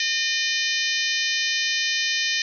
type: harmonic tone with a mistuned harmonic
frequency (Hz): 609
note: D#5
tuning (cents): -37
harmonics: 3 / 4 / 5 / 6 / 7 / 8 / 9 / 10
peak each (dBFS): -27 / -28 / -29 / -30 / -30 / -31 / -32 / -32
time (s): 0-2.42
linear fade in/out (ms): 2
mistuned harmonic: 7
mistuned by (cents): -39
effects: none